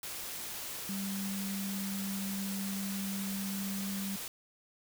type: tone in noise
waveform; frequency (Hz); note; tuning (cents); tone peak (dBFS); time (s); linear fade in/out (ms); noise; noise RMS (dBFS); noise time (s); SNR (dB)
sine; 196; G3; 0; -35; 0.89-4.16; 2; white; -41; 0.03-4.28; +3
effects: none